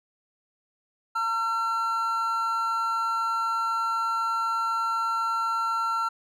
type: tone pair together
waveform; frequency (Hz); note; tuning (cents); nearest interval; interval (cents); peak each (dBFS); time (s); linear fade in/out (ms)
triangle; 910 / 1358; A#5 / F6; -42 / -49; perfect fifth; 693; -29 / -23; 1.15-6.09; 10
effects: none